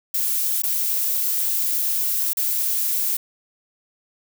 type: noise with dropouts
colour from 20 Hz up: violet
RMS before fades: -22 dBFS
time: 0.14-3.17 s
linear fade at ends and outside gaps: 5 ms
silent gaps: 0.621-0.635 / 2.333-2.37 s
effects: none